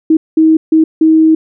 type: tone bursts at uneven times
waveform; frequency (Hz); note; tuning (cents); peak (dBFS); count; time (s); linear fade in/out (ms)
sine; 318; D#4; +38; -4; 4; 0.1-0.17 / 0.37-0.57 / 0.72-0.84 / 1.01-1.35; 5
effects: none